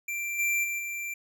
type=tone with level steps; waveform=square; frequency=2356 Hz; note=D7; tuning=5 cents sharp; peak=-31 / -25 / -30 / -33 dBFS; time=0.08-1.14 s; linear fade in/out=5 ms; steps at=0.38 / 0.63 / 0.78 s; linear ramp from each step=20 ms; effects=none